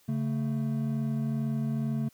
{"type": "tone pair together", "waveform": "triangle", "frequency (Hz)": [140, 222.2], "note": ["C#3", "A3"], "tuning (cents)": [18, 17], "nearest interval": "minor sixth", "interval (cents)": 799, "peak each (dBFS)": -28, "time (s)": [0.08, 2.09], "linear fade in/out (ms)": 10, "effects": ["white hiss -63 dBFS RMS until 2.13 s"]}